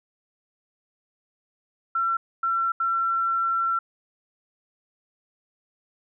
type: tone bursts at uneven times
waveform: sine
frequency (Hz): 1353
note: E6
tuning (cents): +45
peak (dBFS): -21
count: 3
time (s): 1.95-2.17 / 2.43-2.72 / 2.8-3.79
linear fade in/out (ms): 5
effects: none